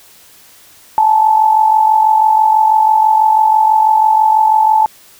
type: tone with amplitude modulation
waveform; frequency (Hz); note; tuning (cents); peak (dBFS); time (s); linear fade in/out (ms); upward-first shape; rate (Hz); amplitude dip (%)
sine; 871; A5; -18; -4; 0.98-4.86; 0; sine; 46.1; 60
effects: white hiss -43 dBFS RMS until 5.19 s